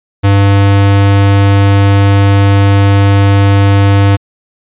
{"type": "tone", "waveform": "square", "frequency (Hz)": 99.5, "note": "G2", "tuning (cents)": 26, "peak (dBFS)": -5, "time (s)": [0.23, 4.17], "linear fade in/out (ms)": 20, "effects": ["resampled to 8000 Hz"]}